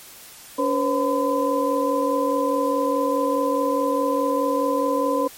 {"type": "tone cluster", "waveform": "sine", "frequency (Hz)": [282.9, 493.2, 538, 1014], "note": ["C#4", "B4", "C5", "B5"], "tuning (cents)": [35, -2, 48, 45], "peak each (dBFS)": -24, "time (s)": [0.58, 5.28], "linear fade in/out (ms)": 10, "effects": ["white hiss -43 dBFS RMS until 5.37 s", "MP3 64 kbps"]}